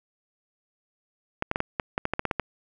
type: clicks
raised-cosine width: 0.5 ms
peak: -10 dBFS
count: 12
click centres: 1.424 / 1.514 / 1.559 / 1.604 / 1.798 / 1.979 / 2.054 / 2.136 / 2.194 / 2.253 / 2.312 / 2.397 s
effects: none

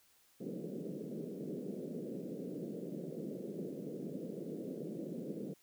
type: band-pass noise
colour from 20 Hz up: pink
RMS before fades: -43 dBFS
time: 0.4-5.54 s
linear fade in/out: 10 ms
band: 160 to 520 Hz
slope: 48 dB/octave
effects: white hiss -69 dBFS RMS until 5.62 s

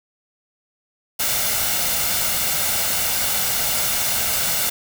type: noise with comb filter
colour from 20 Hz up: white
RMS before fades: -21 dBFS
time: 1.19-4.7 s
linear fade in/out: 10 ms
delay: 1.4 ms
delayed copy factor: +0.5
effects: none

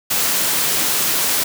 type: high-pass noise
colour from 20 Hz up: white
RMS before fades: -18 dBFS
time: 0.1-1.44 s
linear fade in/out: 10 ms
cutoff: 120 Hz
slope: 12 dB/octave
effects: none

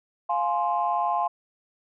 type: chord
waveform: sine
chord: F minor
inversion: none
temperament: just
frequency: 698.5 / 838.1 / 1047.7 Hz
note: F5 / Ab5 / C6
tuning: 0 / +16 / +2 cents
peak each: -26 dBFS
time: 0.29-1.28 s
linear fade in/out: 10 ms
effects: tanh soft clip ceiling -13 dBFS

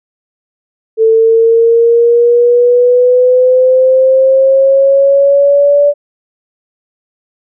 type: exponential sweep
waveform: sine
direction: up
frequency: 443.9 to 580 Hz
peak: -4 dBFS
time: 0.97-5.94 s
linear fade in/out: 50 ms
effects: none

